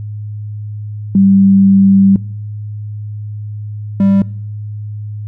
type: tone pair in turn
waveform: sine / triangle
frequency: 195.3 / 196.66 Hz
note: G3 / G3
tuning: -6 / +6 cents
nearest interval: unison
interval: 12 cents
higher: second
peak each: -5 dBFS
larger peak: neither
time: 1.15-2.16 / 4-4.22 s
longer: first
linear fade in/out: 2 ms
effects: noise-tail reverb RT60 0.7 s tail -22 dB re dry + added 105 Hz sine -21 dBFS peak until 5.27 s